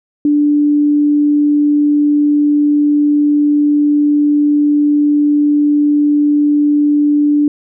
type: tone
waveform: sine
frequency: 293.7 Hz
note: D4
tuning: in tune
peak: -8 dBFS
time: 0.25-7.48 s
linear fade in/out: 2 ms
effects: none